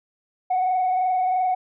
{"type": "tone with frequency modulation", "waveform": "sine", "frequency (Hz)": 740, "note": "F#5", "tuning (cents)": 0, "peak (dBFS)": -17, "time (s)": [0.5, 1.55], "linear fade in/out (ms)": 10, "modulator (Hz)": 23, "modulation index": 0.63, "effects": ["tanh soft clip ceiling -16 dBFS"]}